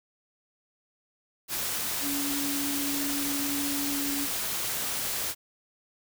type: tone in noise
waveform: sine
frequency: 283.3 Hz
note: C#4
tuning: 38 cents sharp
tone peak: -31 dBFS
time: 2.01-4.28 s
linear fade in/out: 50 ms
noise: white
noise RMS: -31 dBFS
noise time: 1.48-5.35 s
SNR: -3 dB
effects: none